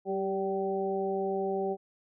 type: harmonic tone with a mistuned harmonic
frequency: 192.5 Hz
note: G3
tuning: 31 cents flat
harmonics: 1 / 2 / 3 / 4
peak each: -37 / -30 / -37 / -35 dBFS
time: 0.05-1.77 s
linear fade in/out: 50 ms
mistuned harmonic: 2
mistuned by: +24 cents
effects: none